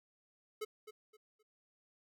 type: tone with echo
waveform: square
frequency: 430 Hz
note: A4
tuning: 40 cents flat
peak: -38 dBFS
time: 0.61-0.65 s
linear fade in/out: 10 ms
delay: 260 ms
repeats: 3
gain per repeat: -11 dB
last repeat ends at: 1.43 s
effects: none